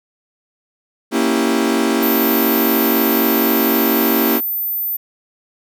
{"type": "chord", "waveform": "40% pulse", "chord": "A# diminished seventh", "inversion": "none", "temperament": "equal with one note detuned", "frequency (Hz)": [233.1, 277.2, 329.6, 393.1], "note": ["A#3", "C#4", "E4", "G4"], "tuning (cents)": [0, 0, 0, 5], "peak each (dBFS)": [-18, -19, -19, -20], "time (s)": [1.11, 4.41], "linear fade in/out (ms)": 50}
{"type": "tone", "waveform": "sine", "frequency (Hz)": 14080, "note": "A9", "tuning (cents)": 0, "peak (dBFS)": -18, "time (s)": [2.02, 4.97], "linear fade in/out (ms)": 10}
{"effects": []}